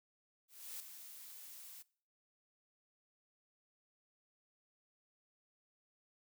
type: noise with ADSR envelope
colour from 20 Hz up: blue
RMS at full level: -45 dBFS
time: 0.48-1.83 s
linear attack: 320 ms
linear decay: 4 ms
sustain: -8 dB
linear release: 18 ms
effects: noise-tail reverb RT60 0.5 s tail -22 dB re dry